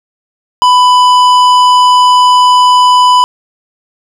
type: tone with tanh clipping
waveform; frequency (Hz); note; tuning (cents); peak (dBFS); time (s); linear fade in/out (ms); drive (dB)
triangle; 996; B5; +14; -5; 0.62-3.24; 0; 17
effects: none